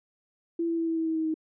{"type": "tone with pitch steps", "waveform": "sine", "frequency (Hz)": [335.7, 332.8, 329.9, 327.1, 324.3, 321.5, 318.7, 315.9], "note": ["E4", "E4", "E4", "E4", "E4", "E4", "D#4", "D#4"], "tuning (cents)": [32, 17, 1, -13, -28, -43, 42, 26], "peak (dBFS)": -25, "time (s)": [0.59, 1.342], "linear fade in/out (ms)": 5, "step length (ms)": 94, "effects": []}